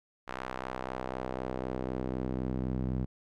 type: tone with band-pass filter sweep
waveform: sawtooth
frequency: 64 Hz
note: C2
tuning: 38 cents flat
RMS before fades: -35 dBFS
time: 0.27-3.06 s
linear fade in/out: 20 ms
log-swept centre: 1300 to 170 Hz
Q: 1
effects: none